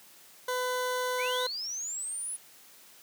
20% pulse tone, 502 Hz, B4, 28 cents sharp, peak -24 dBFS, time 0.48-1.47 s, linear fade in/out 5 ms
sine linear sweep, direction up, 2070 to 10450 Hz, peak -33 dBFS, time 1.18-2.37 s, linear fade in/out 20 ms
effects white hiss -55 dBFS RMS until 3.02 s + high-pass 150 Hz 12 dB/octave

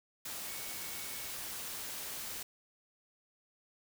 sine tone in noise, 2225 Hz, C#7, 6 cents sharp, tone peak -53 dBFS, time 0.47-1.33 s, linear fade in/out 5 ms, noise white, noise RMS -42 dBFS, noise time 0.25-2.43 s, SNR -14 dB, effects none

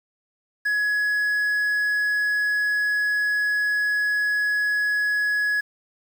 triangle tone with quantisation, 1682 Hz, G#6, 22 cents sharp, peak -18 dBFS, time 0.65-5.61 s, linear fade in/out 10 ms, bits 8, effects none

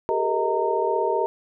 sine tone cluster, 388.7 / 424.2 / 467.7 / 631 / 921 Hz, G4 / G#4 / A#4 / D#5 / A#5, -15 / +37 / +6 / +24 / -21 cents, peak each -26 / -29 / -26 / -27 / -25 dBFS, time 0.09-1.26 s, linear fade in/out 0 ms, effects none

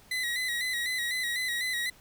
30% pulse tone with vibrato, 1959 Hz, B6, 15 cents flat, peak -26 dBFS, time 0.11-1.9 s, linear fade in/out 5 ms, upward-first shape square, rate 4 Hz, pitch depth 51 cents each way, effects pink hiss -57 dBFS RMS until 2 s

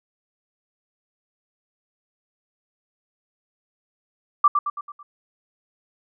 sine tone with echo, 1172 Hz, D6, 4 cents flat, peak -10 dBFS, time 4.44-4.48 s, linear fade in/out 5 ms, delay 110 ms, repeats 5, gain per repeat -6 dB, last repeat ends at 5.03 s, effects none

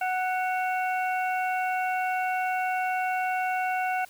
harmonic tone with a mistuned harmonic, 740 Hz, F#5, in tune, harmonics 1 / 2 / 3 / 4, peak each -26 / -32 / -36 / -38 dBFS, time 0.01-4.05 s, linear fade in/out 5 ms, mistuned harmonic 4, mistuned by -140 cents, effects white hiss -53 dBFS RMS until 4.09 s

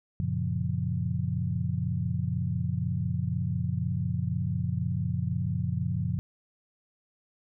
sine chord, Gb major seventh, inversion none, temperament equal, 92.5 / 116.54 / 138.59 / 174.61 Hz, Gb2 / Bb2 / Db3 / F3, 0 / 0 / 0 / 0 cents, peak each -32 dBFS, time 0.2-6.19 s, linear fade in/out 0 ms, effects none

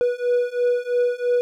triangle beating tone pair, 486.5 / 489.5 Hz, B4 / B4, -26 / -15 cents, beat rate 3 Hz, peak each -20 / -19 dBFS, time 0.01-1.41 s, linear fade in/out 0 ms, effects none

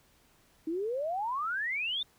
sine exponential sweep, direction up, 308.4 to 3658 Hz, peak -30 dBFS, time 0.67-2.03 s, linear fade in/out 5 ms, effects pink hiss -65 dBFS RMS until 2.18 s

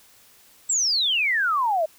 sine exponential sweep, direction down, 7900 to 606 Hz, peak -19 dBFS, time 0.69-1.86 s, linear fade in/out 10 ms, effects white hiss -54 dBFS RMS until 1.98 s

